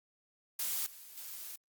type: noise with level steps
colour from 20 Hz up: blue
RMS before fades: -35 / -52 / -45 dBFS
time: 0.59-1.56 s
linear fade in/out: 5 ms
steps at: 0.86 / 1.17 s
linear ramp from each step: 5 ms
effects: Opus 48 kbps